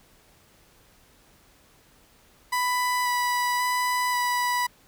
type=tone with vibrato; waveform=30% pulse; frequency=987.8 Hz; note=B5; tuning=in tune; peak=-20 dBFS; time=2.52-4.67 s; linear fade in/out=10 ms; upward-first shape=square; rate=0.93 Hz; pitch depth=9 cents each way; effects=pink hiss -58 dBFS RMS until 4.87 s